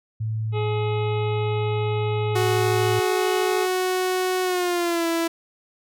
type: tone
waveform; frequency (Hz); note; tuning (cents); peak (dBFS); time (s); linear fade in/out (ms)
sine; 110; A2; 0; -23; 0.2-3; 10
type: harmonic tone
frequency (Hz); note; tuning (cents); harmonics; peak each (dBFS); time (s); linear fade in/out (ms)
422.5; G#4; +30; 1 / 2 / 3 / 5 / 6 / 7 / 8 / 9; -25 / -32 / -37 / -40 / -39 / -43 / -46 / -44; 0.52-3.68; 50
type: tone with pitch glide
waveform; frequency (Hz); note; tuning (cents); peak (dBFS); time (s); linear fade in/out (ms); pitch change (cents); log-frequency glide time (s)
sawtooth; 369.4 to 332.9; F#4 to E4; -3 to +17; -17; 2.35-5.28; 10; -180; 4.43-5.07
effects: none